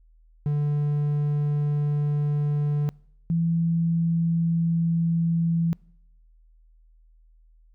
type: tone pair in turn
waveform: triangle / sine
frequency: 146.83 / 166.72 Hz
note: D3 / E3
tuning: 0 / +20 cents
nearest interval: major second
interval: 220 cents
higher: second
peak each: -19 / -20 dBFS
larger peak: first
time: 0.46-2.89 / 3.3-5.73 s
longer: neither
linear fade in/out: 0 ms
effects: noise-tail reverb RT60 0.7 s tail -26 dB re dry + added 40 Hz sine -53 dBFS peak until 7.74 s